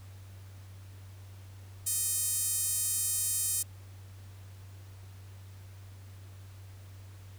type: tone with high-pass filter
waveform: sawtooth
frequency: 622.3 Hz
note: D#5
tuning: in tune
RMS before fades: -31 dBFS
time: 1.86-3.63 s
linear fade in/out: 10 ms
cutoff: 8600 Hz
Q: 2.2
effects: added 96 Hz sine -46 dBFS peak until 7.38 s + pink hiss -59 dBFS RMS until 7.38 s